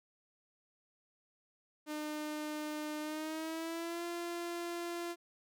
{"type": "tone with pitch glide", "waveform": "sawtooth", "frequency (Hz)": [302.9, 343.9], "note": ["D#4", "F4"], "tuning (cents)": [-46, -27], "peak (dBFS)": -34, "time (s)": [1.86, 5.16], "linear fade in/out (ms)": 50, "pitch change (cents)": 219, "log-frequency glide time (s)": [3, 4.04], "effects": []}